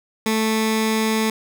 15% pulse tone with notch filter, 220 Hz, A3, in tune, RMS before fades -20 dBFS, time 0.26-1.3 s, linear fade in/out 2 ms, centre 620 Hz, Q 1.3, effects none

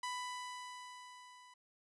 sawtooth tone with level ramp, 994 Hz, B5, 11 cents sharp, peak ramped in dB -34 to -54 dBFS, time 0.03-1.54 s, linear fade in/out 5 ms, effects resampled to 24000 Hz

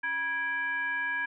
sine tone with frequency modulation, 1653 Hz, G#6, 9 cents flat, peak -28 dBFS, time 0.03-1.26 s, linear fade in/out 10 ms, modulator 687 Hz, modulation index 0.68, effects none

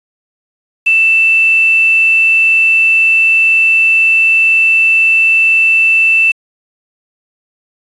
sine tone with quantisation, 2659 Hz, E7, 14 cents sharp, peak -6 dBFS, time 0.86-6.32 s, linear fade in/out 10 ms, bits 5, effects resampled to 24000 Hz

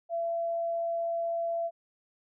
sine tone, 674 Hz, E5, 38 cents sharp, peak -28 dBFS, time 0.09-1.71 s, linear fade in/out 50 ms, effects none

